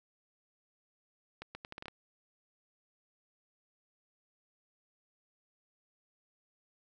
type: accelerating click train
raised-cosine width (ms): 0.3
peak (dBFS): -27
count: 8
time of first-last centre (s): 1.42-1.882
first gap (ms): 130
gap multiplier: 0.76
effects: none